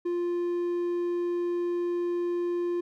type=tone; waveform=triangle; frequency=349.2 Hz; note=F4; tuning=in tune; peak=-24 dBFS; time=0.05-2.81 s; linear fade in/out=10 ms; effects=none